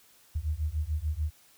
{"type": "beating tone pair", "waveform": "sine", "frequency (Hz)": [73.42, 80.22], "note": ["D2", "E2"], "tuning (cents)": [0, -47], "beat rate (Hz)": 6.8, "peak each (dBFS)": -31, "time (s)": [0.35, 1.31], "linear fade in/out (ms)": 10, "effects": ["white hiss -60 dBFS RMS until 1.57 s"]}